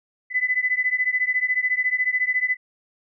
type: beating tone pair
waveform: sine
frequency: 2000 / 2014 Hz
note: B6 / B6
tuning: +21 / +33 cents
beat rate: 14 Hz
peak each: -22 / -23 dBFS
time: 0.3-2.57 s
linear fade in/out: 50 ms
effects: none